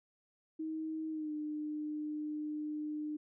sine tone with pitch glide, 316.2 to 302.1 Hz, D#4 to D4, +28 to +49 cents, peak -36 dBFS, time 0.59-3.17 s, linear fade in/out 10 ms, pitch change -79 cents, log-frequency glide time 1.1-1.32 s, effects none

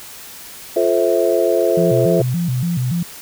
sine chord, F major seventh, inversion none, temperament just, 349.2 / 436.5 / 523.8 / 654.8 Hz, F4 / A4 / C5 / E5, 0 / -14 / +2 / -12 cents, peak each -18 dBFS, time 0.76-2.22 s, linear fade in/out 5 ms
sine tone with vibrato, 147.3 Hz, D3, 6 cents sharp, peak -16 dBFS, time 1.77-3.03 s, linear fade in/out 5 ms, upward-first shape square, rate 3.5 Hz, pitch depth 270 cents each way
effects tanh soft clip ceiling 0 dBFS + white hiss -36 dBFS RMS until 3.21 s

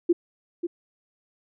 sine tone with echo, 344.8 Hz, F4, 22 cents flat, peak -15 dBFS, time 0.09-0.13 s, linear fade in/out 10 ms, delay 540 ms, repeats 1, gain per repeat -9 dB, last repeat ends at 0.67 s, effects none

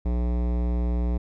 sine tone with hard clipping, 59.9 Hz, A#1, 48 cents sharp, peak -24 dBFS, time 0.05-1.18 s, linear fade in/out 10 ms, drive 18 dB, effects none

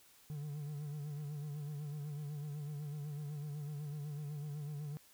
triangle tone with vibrato, 147.3 Hz, D3, 6 cents sharp, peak -38 dBFS, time 0.3-4.97 s, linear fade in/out 0 ms, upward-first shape sine, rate 8 Hz, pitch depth 63 cents each way, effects white hiss -64 dBFS RMS until 5.13 s

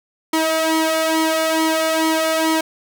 sawtooth tone with flanger, 320 Hz, D#4, 49 cents sharp, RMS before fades -18 dBFS, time 0.33-2.61 s, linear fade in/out 5 ms, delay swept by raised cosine 0.94 to 1.73 ms, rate 2.3 Hz, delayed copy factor +0.75, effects none

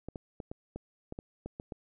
clicks, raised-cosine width 2 ms, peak -26 dBFS, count 10, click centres 0.086 / 0.158 / 0.402 / 0.515 / 0.76 / 1.124 / 1.189 / 1.46 / 1.599 / 1.722 s, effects none

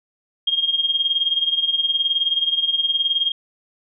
sine tone with tremolo, 3233 Hz, G#7, 47 cents flat, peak -14 dBFS, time 0.47-3.32 s, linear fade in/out 5 ms, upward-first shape sine, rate 19 Hz, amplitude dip 75%, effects none

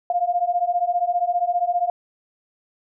sine beating tone pair, 696 / 711 Hz, F5 / F5, -6 / +31 cents, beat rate 15 Hz, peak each -22 / -21 dBFS, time 0.1-1.9 s, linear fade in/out 2 ms, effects none

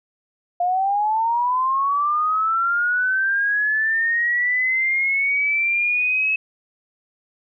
sine linear sweep, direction up, 698.5 to 2587 Hz, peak -17 dBFS, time 0.6-6.36 s, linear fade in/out 5 ms, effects none

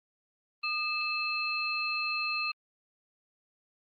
sine tone cluster, 1220 / 2622 / 4173 Hz, D#6 / E7 / C8, -34 / -10 / -5 cents, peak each -36 / -31 / -36 dBFS, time 0.63-2.52 s, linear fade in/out 10 ms, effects Opus 32 kbps

